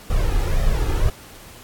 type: noise with flanger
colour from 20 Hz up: brown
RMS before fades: -18 dBFS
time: 0.1-1.1 s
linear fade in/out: 5 ms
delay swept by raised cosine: 1.6 to 2.45 ms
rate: 1.9 Hz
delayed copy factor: +0.85
effects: pink hiss -43 dBFS RMS until 1.63 s + AAC 64 kbps